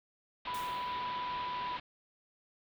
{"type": "low-pass noise", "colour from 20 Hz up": "white", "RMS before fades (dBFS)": -45, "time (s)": [0.45, 1.8], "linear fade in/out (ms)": 5, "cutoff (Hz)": 3900, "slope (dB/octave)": 48}
{"type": "tone", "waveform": "sine", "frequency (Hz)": 990, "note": "B5", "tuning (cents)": 4, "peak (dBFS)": -35, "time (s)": [0.47, 1.77], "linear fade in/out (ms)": 5}
{"type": "noise with exponential decay", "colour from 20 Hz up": "white", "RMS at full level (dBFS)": -46, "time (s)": [0.54, 1.05], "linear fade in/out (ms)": 5, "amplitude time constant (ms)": 110}
{"effects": []}